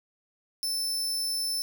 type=tone; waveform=sawtooth; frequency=5290 Hz; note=E8; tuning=5 cents sharp; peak=-25 dBFS; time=0.63-1.62 s; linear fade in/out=0 ms; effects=10-bit